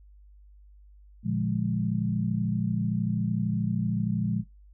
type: chord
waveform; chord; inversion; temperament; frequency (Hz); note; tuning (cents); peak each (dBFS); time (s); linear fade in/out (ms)
sine; Bb dominant seventh; none; equal; 116.54 / 146.83 / 174.61 / 207.7; Bb2 / D3 / F3 / Ab3; 0 / 0 / 0 / 0; -30 / -35 / -29 / -29; 1.23-4.44; 50
effects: noise-tail reverb RT60 0.2 s tail -22 dB re dry + added 50 Hz sine -50 dBFS peak until 4.73 s